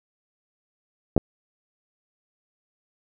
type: clicks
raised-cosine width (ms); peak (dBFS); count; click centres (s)
2; -6; 2; 1.165 / 1.178
effects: none